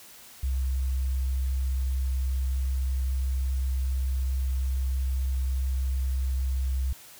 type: tone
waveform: sine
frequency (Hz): 65.41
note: C2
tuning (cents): 0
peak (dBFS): -24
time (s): 0.43-6.93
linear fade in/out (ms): 5
effects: white hiss -49 dBFS RMS until 7.19 s